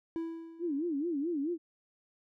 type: tone with exponential decay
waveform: triangle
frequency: 329.6 Hz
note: E4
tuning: in tune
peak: -29 dBFS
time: 0.16-1.08 s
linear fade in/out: 0 ms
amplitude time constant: 200 ms
type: tone with vibrato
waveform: sine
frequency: 311 Hz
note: D#4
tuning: 1 cent flat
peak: -30 dBFS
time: 0.59-1.58 s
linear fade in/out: 50 ms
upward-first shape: sine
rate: 4.6 Hz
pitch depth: 220 cents each way
effects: none